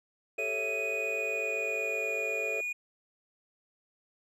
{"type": "tone with pitch glide", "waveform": "triangle", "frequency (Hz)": [2490, 2450], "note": ["D#7", "D#7"], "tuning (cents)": [1, -27], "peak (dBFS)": -30, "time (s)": [0.38, 2.73], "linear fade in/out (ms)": 10, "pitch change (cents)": -28, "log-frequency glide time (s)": [0.75, 2.19]}
{"type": "chord", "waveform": "triangle", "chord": "A dominant seventh", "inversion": "third", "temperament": "equal", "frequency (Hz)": [392, 440, 554.4, 659.3], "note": ["G4", "A4", "C#5", "E5"], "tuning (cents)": [0, 0, 0, 0], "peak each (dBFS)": [-41, -35, -37, -38], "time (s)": [0.38, 2.61], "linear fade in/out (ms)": 5}
{"effects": []}